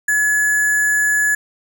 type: tone with sample-and-hold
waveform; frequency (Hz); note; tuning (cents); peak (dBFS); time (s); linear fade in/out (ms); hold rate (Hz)
sine; 1700; G#6; +40; -13; 0.08-1.35; 5; 8820
effects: none